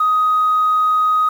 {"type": "tone", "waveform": "sine", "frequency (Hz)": 1253, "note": "D#6", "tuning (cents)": 12, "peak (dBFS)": -11, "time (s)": [0, 1.29], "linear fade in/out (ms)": 5, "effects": ["tanh soft clip ceiling -8 dBFS", "7-bit"]}